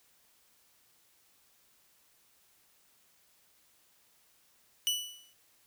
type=tone with exponential decay; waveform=sawtooth; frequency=2960 Hz; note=F#7; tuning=in tune; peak=-22 dBFS; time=4.87-5.33 s; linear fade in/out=0 ms; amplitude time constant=100 ms; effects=white hiss -67 dBFS RMS until 5.66 s